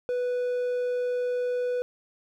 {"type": "tone", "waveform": "triangle", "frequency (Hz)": 493.9, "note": "B4", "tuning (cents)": 0, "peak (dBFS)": -23, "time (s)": [0.09, 1.82], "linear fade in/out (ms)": 0, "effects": []}